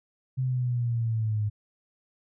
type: linear sweep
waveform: sine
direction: down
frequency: 130.81 to 103.83 Hz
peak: -24 dBFS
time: 0.37-1.5 s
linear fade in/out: 20 ms
effects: none